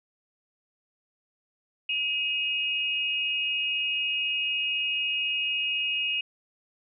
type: tone pair together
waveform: sine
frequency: 2535 / 2859 Hz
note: D#7 / F7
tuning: +32 / +40 cents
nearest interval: major second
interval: 208 cents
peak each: -28 dBFS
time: 1.89-6.21 s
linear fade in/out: 5 ms
effects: none